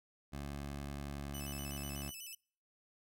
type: tone with pitch glide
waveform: 15% pulse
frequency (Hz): 70.8 to 70.27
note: C#2 to C#2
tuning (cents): +37 to +24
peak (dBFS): -35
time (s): 0.32-2.11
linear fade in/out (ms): 20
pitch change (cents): -13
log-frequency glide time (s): 0.96-1.89
type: tone with vibrato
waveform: 10% pulse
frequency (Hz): 2794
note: F7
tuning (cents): 0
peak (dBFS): -38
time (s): 1.34-2.35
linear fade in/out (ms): 5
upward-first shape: square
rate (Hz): 8.1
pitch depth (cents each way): 110
effects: noise-tail reverb RT60 0.5 s tail -26 dB re dry